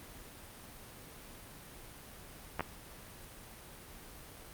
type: clicks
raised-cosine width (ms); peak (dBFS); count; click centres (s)
0.5; -18; 2; 2.595 / 2.607
effects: pink hiss -51 dBFS RMS until 4.53 s + Opus 32 kbps